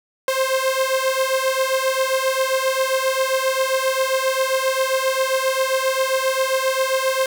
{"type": "beating tone pair", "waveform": "sawtooth", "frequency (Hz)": [523.3, 530.8], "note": ["C5", "C5"], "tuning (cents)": [0, 25], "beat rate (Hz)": 7.5, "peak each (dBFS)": -17, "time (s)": [0.28, 7.26], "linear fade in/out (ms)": 2, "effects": []}